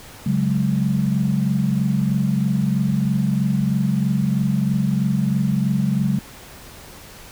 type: chord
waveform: sine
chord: C# suspended fourth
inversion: none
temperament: just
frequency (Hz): 138.59 / 184.79 / 207.9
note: C#3 / F#3 / G#3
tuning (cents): 0 / -2 / +2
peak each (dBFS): -21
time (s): 0.26-6.19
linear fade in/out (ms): 5
effects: pink hiss -41 dBFS RMS until 7.31 s